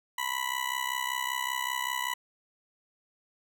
20% pulse tone with amplitude modulation, 987 Hz, B5, 1 cent flat, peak -21 dBFS, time 0.18-2.14 s, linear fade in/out 5 ms, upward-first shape sine, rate 65.2 Hz, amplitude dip 85%, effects none

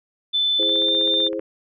sine tone with pitch glide, 3520 to 3592 Hz, A7 to A7, 0 to +35 cents, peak -17 dBFS, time 0.33-1.29 s, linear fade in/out 20 ms, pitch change +35 cents, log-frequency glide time 0.63-0.93 s
sine chord, E augmented, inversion none, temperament equal with one note detuned, 329.6 / 415.3 / 526 Hz, E4 / G#4 / B#4, 0 / 0 / +9 cents, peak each -28 / -29 / -27 dBFS, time 0.59-1.4 s, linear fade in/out 5 ms
click train, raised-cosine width 0.5 ms, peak -25 dBFS, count 13, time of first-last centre 0.63-1.394 s, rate 15.7 Hz
effects none

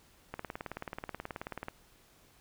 click train, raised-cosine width 0.5 ms, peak -23 dBFS, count 26, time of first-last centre 0.34-1.684 s, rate 18.6 Hz, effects pink hiss -63 dBFS RMS until 2.4 s

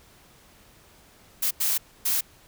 blue noise bursts at uneven times, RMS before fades -24 dBFS, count 3, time 1.42-1.51 / 1.6-1.78 / 2.05-2.21 s, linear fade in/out 10 ms, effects pink hiss -55 dBFS RMS until 2.47 s

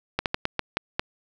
slowing click train, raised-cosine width 0.3 ms, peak -7 dBFS, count 7, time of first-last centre 0.19-0.995 s, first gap 68 ms, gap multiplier 1.27, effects none

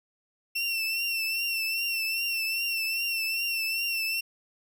30% pulse tone with vibrato, 2700 Hz, E7, 41 cents sharp, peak -24 dBFS, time 0.55-4.21 s, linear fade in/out 10 ms, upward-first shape triangle, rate 2.5 Hz, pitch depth 55 cents each way, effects none

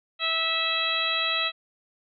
harmonic tone, 653 Hz, E5, 17 cents flat, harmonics 1 / 2 / 3 / 4 / 5 / 6, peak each -36 / -31 / -33 / -29 / -30 / -28 dBFS, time 0.19-1.52 s, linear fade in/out 50 ms, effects none

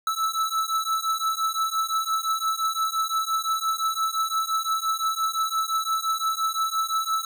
square beating tone pair, 1310 / 1315.8 Hz, E6 / E6, -11 / -4 cents, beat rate 5.8 Hz, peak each -27 dBFS, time 0.07-7.25 s, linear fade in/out 2 ms, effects none

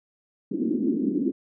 white band-pass noise, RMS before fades -25 dBFS, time 0.51-1.32 s, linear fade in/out 10 ms, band 210 to 340 Hz, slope 48 dB/octave, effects none

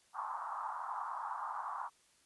white band-pass noise, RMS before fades -41 dBFS, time 0.13-1.9 s, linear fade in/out 50 ms, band 830 to 1200 Hz, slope 48 dB/octave, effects white hiss -69 dBFS RMS until 2.25 s + resampled to 24000 Hz

